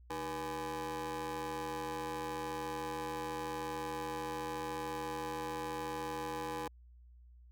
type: ring-modulated tone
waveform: 25% pulse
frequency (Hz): 174.61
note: F3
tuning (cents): 0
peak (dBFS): -31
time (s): 0.1-6.68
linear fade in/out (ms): 5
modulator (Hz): 658
effects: added 60 Hz sine -55 dBFS peak until 7.51 s